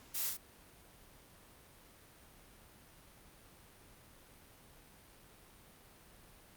blue noise with echo, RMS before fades -38 dBFS, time 0.14-0.3 s, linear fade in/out 10 ms, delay 36 ms, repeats 2, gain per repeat -3 dB, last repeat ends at 0.372 s, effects pink hiss -60 dBFS RMS until 6.56 s + Opus 48 kbps

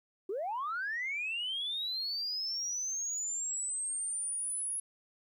sine linear sweep, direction up, 352.6 to 10548 Hz, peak -32 dBFS, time 0.29-4.8 s, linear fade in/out 5 ms, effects tanh soft clip ceiling -29 dBFS + 12-bit

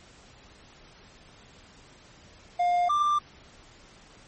triangle tone pair in turn, 707 / 1184.2 Hz, F5 / D6, +21 / +14 cents, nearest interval major sixth, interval 893 cents, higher second, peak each -19 dBFS, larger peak neither, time 2.59-2.89 / 2.89-3.19 s, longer neither, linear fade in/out 10 ms, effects pink hiss -53 dBFS RMS until 4.27 s + MP3 32 kbps

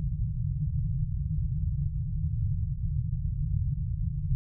white low-pass noise, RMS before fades -29 dBFS, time 0-4.35 s, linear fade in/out 0 ms, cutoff 160 Hz, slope 96 dB/octave, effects none

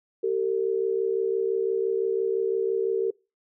sine tone pair together, 387.2 / 453.1 Hz, G4 / A#4, -21 / -49 cents, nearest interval minor third, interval 272 cents, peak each -25 dBFS, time 0.23-3.11 s, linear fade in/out 10 ms, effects noise-tail reverb RT60 0.3 s tail -24 dB re dry

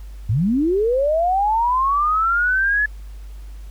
sine linear sweep, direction up, 91.4 to 1720 Hz, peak -15 dBFS, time 0.29-2.86 s, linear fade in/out 5 ms, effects added 50 Hz sine -32 dBFS peak until 3.7 s + pink hiss -53 dBFS RMS until 3.7 s

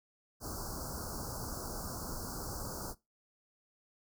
pink band-stop noise, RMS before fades -41 dBFS, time 0.4-2.95 s, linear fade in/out 50 ms, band 1500 to 4500 Hz, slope 96 dB/octave, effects noise-tail reverb RT60 0.2 s tail -18 dB re dry

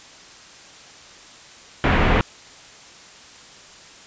pink low-pass noise, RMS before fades -17 dBFS, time 1.84-2.21 s, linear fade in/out 0 ms, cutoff 2700 Hz, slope 24 dB/octave, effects white hiss -44 dBFS RMS until 4.06 s + resampled to 16000 Hz

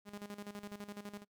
sawtooth tone with tremolo, 204.8 Hz, G#3, 24 cents flat, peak -39 dBFS, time 0.05-1.25 s, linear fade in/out 50 ms, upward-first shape square, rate 12 Hz, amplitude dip 75%, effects noise-tail reverb RT60 0.1 s tail -25 dB re dry

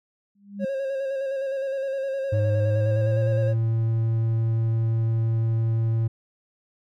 sine tone with exponential growth, 201.1 Hz, G3, 44 cents sharp, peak -23 dBFS, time 0.35-0.65 s, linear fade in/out 5 ms, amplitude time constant 65 ms
triangle tone with vibrato, 541 Hz, C#5, 42 cents flat, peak -23 dBFS, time 0.59-3.55 s, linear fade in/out 50 ms, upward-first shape square, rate 9.7 Hz, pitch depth 28 cents each way
triangle tone with pitch glide, 103.83 to 113.23 Hz, G#2 to A#2, 0 to -50 cents, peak -18 dBFS, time 2.32-6.08 s, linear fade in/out 10 ms, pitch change +150 cents, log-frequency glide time 2.6-3.25 s
effects none

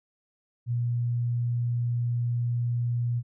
sine tone, 119.9 Hz, A#2, 49 cents sharp, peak -24 dBFS, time 0.66-3.23 s, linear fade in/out 50 ms, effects none

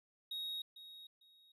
triangle tone with echo, 3767 Hz, A#7, 17 cents sharp, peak -38 dBFS, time 0.31-0.62 s, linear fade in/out 5 ms, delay 450 ms, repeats 2, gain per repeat -12 dB, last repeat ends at 1.52 s, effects none

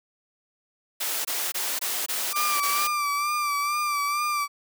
white noise bursts, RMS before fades -28 dBFS, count 7, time 1-2.876 s, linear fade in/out 10 ms, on 250 ms, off 21 ms
35% pulse tone with vibrato, 1174.7 Hz, D6, in tune, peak -22 dBFS, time 2.32-4.48 s, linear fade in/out 50 ms, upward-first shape sine, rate 2.2 Hz, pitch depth 43 cents each way
effects high-pass 400 Hz 12 dB/octave

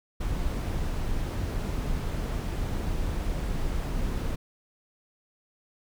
brown noise, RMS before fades -29 dBFS, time 0.2-4.36 s, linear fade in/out 10 ms, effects none

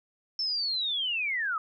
sine linear sweep, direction down, 5360 to 1227 Hz, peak -27 dBFS, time 0.39-1.58 s, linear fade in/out 2 ms, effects none

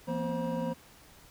triangle tone cluster, 168.4 / 232.9 / 254.1 / 526 / 959 Hz, E3 / A#3 / B3 / C5 / A#5, +37 / -1 / +49 / +9 / +49 cents, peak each -34 / -33 / -38 / -33 / -38 dBFS, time 0.07-0.74 s, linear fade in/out 20 ms, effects pink hiss -56 dBFS RMS until 1.3 s

